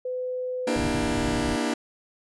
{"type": "tone", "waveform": "sine", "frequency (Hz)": 505, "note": "B4", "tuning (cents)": 39, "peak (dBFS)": -27, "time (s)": [0.05, 0.76], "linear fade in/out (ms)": 5}
{"type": "chord", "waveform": "sawtooth", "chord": "E half-diminished seventh", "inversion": "second", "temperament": "just", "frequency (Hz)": [237.3, 296.7, 329.6, 395.6], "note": ["Bb3", "D4", "E4", "G4"], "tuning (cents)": [31, 18, 0, 16], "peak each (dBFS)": [-24, -24, -28, -30], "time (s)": [0.67, 1.74], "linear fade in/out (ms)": 5}
{"type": "low-pass noise", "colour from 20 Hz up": "white", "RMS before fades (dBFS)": -32, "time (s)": [0.76, 1.56], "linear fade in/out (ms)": 0, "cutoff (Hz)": 160, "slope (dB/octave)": 48}
{"effects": ["resampled to 24000 Hz"]}